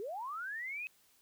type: linear sweep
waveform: sine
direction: up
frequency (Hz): 377.1 to 2573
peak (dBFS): -38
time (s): 0-0.87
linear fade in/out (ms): 0
effects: white hiss -68 dBFS RMS until 1.21 s

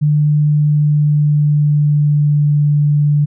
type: tone with pitch glide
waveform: sine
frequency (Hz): 149.2 to 147.06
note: D3 to D3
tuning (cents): +28 to +3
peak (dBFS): -9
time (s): 0.01-3.26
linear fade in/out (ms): 20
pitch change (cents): -25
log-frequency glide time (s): 0.46-2.56
effects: none

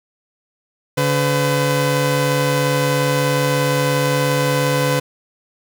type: tone pair together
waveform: sawtooth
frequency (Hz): 142.7 / 505.2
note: D3 / B4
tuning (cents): -49 / +39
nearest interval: octave + minor seventh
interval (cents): 2188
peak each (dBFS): -14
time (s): 0.97-5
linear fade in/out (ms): 10
effects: none

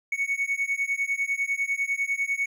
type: beating tone pair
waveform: triangle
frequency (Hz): 2217 / 2227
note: C#7 / C#7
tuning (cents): 0 / +7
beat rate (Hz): 10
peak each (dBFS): -26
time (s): 0.12-2.46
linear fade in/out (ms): 5
effects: none

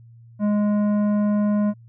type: tone with tanh clipping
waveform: triangle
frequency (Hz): 207.7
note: G#3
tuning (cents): 0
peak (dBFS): -19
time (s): 0.39-1.74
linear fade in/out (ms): 50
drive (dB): 15
effects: added 116 Hz sine -44 dBFS peak until 1.88 s

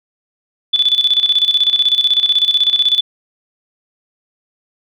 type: tone with tremolo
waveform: sine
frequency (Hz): 3473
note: A7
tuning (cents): -23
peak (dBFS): -8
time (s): 0.73-3.01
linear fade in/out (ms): 10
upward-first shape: square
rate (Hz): 16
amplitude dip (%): 70
effects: none

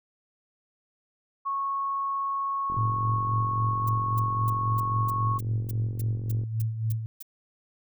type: tone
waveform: sine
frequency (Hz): 1101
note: C#6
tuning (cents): -12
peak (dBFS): -26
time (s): 1.45-5.39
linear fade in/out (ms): 20
type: click train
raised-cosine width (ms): 3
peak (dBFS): -28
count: 171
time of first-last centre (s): 2.7-6.436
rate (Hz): 45.5
type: tone with tremolo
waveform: sine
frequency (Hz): 111.3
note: A2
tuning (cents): +20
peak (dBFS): -23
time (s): 2.77-7.06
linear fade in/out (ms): 0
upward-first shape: sine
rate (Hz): 3.7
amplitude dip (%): 60
type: noise bursts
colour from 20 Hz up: violet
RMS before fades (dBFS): -39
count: 12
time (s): 3.87-7.226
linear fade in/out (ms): 5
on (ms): 23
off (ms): 280
effects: none

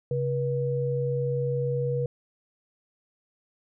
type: tone pair together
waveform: sine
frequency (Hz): 135.5 / 482.9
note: C#3 / B4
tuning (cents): -39 / -39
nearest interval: octave + minor seventh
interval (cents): 2200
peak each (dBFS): -27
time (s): 0.11-2.06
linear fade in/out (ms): 2
effects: none

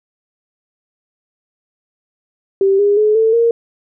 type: tone with pitch steps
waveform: sine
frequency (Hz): 390 / 407.5 / 425.8 / 444.9 / 464.9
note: G4 / G#4 / G#4 / A4 / A#4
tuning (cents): -9 / -33 / +43 / +19 / -5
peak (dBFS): -9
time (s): 2.61-3.51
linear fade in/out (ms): 2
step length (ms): 180
effects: none

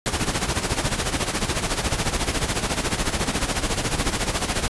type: noise with tremolo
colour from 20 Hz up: pink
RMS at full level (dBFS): -21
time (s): 0.06-4.68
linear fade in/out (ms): 0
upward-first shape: sine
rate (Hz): 14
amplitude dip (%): 70
effects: resampled to 24000 Hz

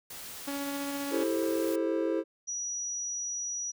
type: noise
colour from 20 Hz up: white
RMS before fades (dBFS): -43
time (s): 0.1-1.76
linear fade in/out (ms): 5
type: tone with tremolo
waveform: sawtooth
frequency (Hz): 281.1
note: C#4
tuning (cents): +24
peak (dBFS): -28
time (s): 0.47-1.24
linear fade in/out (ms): 10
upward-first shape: triangle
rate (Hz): 15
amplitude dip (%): 25
type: chord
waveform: triangle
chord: A minor seventh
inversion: second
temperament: just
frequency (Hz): 330 / 396 / 440 / 528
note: E4 / G4 / A4 / C5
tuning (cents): +2 / +18 / 0 / +16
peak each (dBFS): -28 / -33 / -32 / -31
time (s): 1.1-2.24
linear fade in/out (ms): 50
type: tone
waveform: sine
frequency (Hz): 5830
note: F#8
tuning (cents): -26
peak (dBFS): -32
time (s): 2.47-3.72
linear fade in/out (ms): 20
effects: none

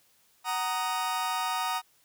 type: chord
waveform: 40% pulse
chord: D# minor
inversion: first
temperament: just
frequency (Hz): 746.7 / 933.4 / 1244.5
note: F#5 / A#5 / D#6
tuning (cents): +16 / +2 / 0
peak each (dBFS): -33 / -31 / -32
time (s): 0.44-1.82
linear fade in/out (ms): 50
effects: white hiss -65 dBFS RMS until 2.04 s

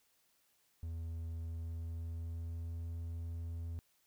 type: tone with pitch glide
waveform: triangle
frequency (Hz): 82.41 to 83.61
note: E2 to E2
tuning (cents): 0 to +25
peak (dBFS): -37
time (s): 0.83-3.79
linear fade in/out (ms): 0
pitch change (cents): +25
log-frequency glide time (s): 1.49-2.88
effects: white hiss -74 dBFS RMS until 4.06 s

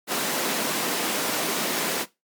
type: high-pass noise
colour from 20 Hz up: pink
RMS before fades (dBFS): -26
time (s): 0.07-2.06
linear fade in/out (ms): 50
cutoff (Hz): 210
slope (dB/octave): 24
effects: noise-tail reverb RT60 0.2 s tail -17 dB re dry + MP3 96 kbps

